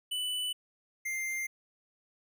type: tone pair in turn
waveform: square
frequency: 2983 / 2099 Hz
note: F#7 / C7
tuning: +13 / +5 cents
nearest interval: tritone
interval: 608 cents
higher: first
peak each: -32 / -33 dBFS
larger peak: first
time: 0.11-0.53 / 1.05-1.47 s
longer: neither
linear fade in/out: 10 ms
effects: none